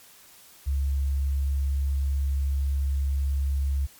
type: tone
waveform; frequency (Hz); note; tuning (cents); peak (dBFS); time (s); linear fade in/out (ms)
sine; 69.1; C#2; -5; -22; 0.66-3.87; 20
effects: white hiss -52 dBFS RMS until 3.99 s + MP3 96 kbps